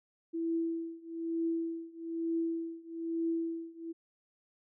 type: tone with tremolo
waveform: sine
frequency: 330.8 Hz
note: E4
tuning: 6 cents sharp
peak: -28 dBFS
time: 0.33-3.93 s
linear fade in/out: 20 ms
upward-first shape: triangle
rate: 1.1 Hz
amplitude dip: 95%
effects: none